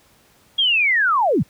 sine linear sweep, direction down, 3322 to 94.1 Hz, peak -14 dBFS, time 0.58-1.43 s, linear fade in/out 10 ms, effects pink hiss -55 dBFS RMS until 1.49 s + high-pass 60 Hz 12 dB/octave

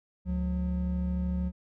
triangle tone pair together, 71.3 / 180.81 Hz, C#2 / F#3, +49 / -40 cents, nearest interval octave + major third, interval 1611 cents, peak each -28 / -28 dBFS, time 0.25-1.52 s, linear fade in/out 50 ms, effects none

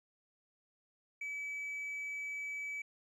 triangle tone with hard clipping, 2292 Hz, D7, 43 cents flat, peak -39 dBFS, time 1.21-2.82 s, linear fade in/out 5 ms, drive 5 dB, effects resampled to 24000 Hz

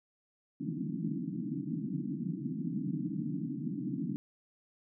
pink band-pass noise, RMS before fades -36 dBFS, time 0.6-4.16 s, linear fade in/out 0 ms, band 140 to 320 Hz, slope 96 dB/octave, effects none

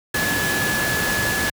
sine tone in noise, 1706 Hz, G#6, 46 cents sharp, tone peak -22 dBFS, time 0.14-1.5 s, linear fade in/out 5 ms, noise pink, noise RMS -23 dBFS, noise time 0.14-1.5 s, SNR -2 dB, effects high-pass 80 Hz 12 dB/octave

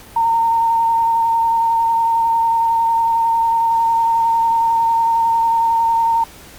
sine tone with vibrato, 916 Hz, A#5, 31 cents flat, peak -12 dBFS, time 0.16-6.24 s, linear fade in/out 5 ms, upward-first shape square, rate 11 Hz, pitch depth 10 cents each way, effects pink hiss -40 dBFS RMS until 6.58 s + Opus 48 kbps

